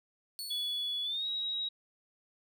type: tone with exponential decay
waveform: sawtooth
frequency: 4413 Hz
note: C#8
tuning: 9 cents flat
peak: -34 dBFS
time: 0.39-1.68 s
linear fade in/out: 0 ms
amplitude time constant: 280 ms
type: tone with pitch glide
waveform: sine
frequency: 3406 to 3823 Hz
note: G#7 to A#7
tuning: +43 to +43 cents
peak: -32 dBFS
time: 0.5-1.69 s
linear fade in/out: 10 ms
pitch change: +200 cents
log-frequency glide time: 1.03-1.26 s
effects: none